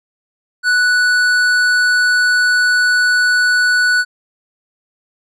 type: tone with hard clipping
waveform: sine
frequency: 1480 Hz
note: F#6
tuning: in tune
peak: -12 dBFS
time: 0.63-4.05 s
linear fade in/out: 50 ms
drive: 10 dB
effects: none